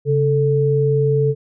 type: tone pair together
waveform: sine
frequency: 138.11 / 440 Hz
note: C#3 / A4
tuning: -6 / 0 cents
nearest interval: octave + minor sixth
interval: 2006 cents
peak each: -16 dBFS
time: 0.05-1.35 s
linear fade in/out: 50 ms
effects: none